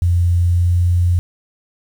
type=tone with pitch glide; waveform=sine; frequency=87.2 to 88.11 Hz; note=F2 to F2; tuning=-2 to +16 cents; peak=-11 dBFS; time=0.02-1.19 s; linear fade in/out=0 ms; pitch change=+18 cents; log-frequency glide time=0.38-0.79 s; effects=7-bit